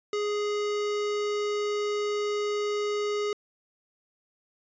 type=tone; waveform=square; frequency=415.3 Hz; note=G#4; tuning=in tune; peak=-27 dBFS; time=0.13-3.33 s; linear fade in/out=2 ms; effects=resampled to 16000 Hz